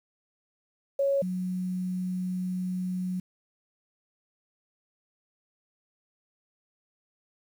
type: tone pair in turn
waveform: sine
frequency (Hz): 554.4 / 183.1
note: C#5 / F#3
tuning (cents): 0 / -18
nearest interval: octave + perfect fifth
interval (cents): 1918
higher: first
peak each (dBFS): -22 / -28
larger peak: first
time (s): 0.99-1.22 / 1.22-3.2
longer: second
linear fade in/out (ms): 5
effects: 9-bit